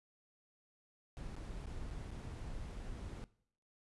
brown noise with dropouts, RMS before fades -45 dBFS, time 1.17-3.24 s, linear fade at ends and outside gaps 0 ms, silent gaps 1.354-1.365 / 1.658-1.668 / 1.904-1.91 / 2.107-2.114 s, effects noise-tail reverb RT60 0.6 s tail -20 dB re dry + resampled to 24000 Hz

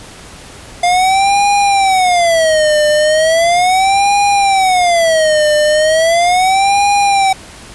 square tone with vibrato, 698.5 Hz, F5, in tune, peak -9 dBFS, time 0.83-7.33 s, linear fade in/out 5 ms, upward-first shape sine, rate 0.37 Hz, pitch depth 260 cents each way, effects pink hiss -34 dBFS RMS until 7.74 s + resampled to 24000 Hz

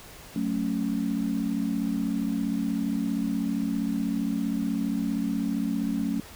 sine chord, F# minor, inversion none, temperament just, 185 / 222 / 277.5 Hz, F#3 / A3 / C#4, 0 / +16 / +2 cents, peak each -31 / -28 / -29 dBFS, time 0.36-6.2 s, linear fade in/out 2 ms, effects pink hiss -46 dBFS RMS until 6.35 s

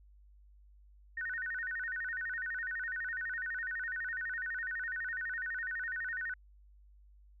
sine tone with vibrato, 1662 Hz, G#6, 1 cent sharp, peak -35 dBFS, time 1.17-6.34 s, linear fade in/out 5 ms, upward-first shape square, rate 12 Hz, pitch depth 180 cents each way, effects added 50 Hz sine -57 dBFS peak until 7.4 s

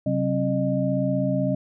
sine tone cluster, 132.4 / 188.4 / 269.9 / 611 Hz, C3 / F#3 / C#4 / D#5, +21 / +32 / -46 / -32 cents, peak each -26 dBFS, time 0.06-1.55 s, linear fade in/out 5 ms, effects none

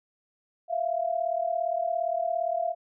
sine tone pair together, 661.1 / 698.5 Hz, E5 / F5, +5 / 0 cents, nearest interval minor second, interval 95 cents, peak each -28 dBFS, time 0.68-2.75 s, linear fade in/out 50 ms, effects none

